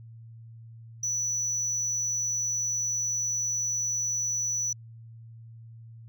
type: tone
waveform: sine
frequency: 5930 Hz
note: F#8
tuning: 3 cents sharp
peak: -24 dBFS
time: 1.03-4.73 s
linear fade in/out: 5 ms
effects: tanh soft clip ceiling -25 dBFS + added 114 Hz sine -44 dBFS peak until 6.08 s